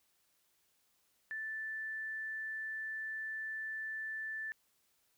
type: tone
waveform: sine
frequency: 1760 Hz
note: A6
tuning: in tune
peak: -38 dBFS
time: 1.31-4.52 s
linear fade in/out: 0 ms
effects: white hiss -75 dBFS RMS until 5.17 s